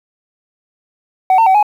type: tone with pitch steps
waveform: sine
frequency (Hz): 752 / 904 / 760 / 837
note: F#5 / A5 / F#5 / G#5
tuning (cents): +28 / +47 / +46 / +13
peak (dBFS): -4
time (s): 1.3-1.628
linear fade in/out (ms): 2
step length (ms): 82
effects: tanh soft clip ceiling -6 dBFS + 7-bit